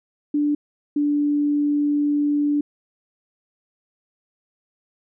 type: tone pair in turn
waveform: sine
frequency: 293.7 / 292 Hz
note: D4 / D4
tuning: 0 / -10 cents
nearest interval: unison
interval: 10 cents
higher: first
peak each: -17 dBFS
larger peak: neither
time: 0.34-0.55 / 0.96-2.61 s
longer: second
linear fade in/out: 5 ms
effects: none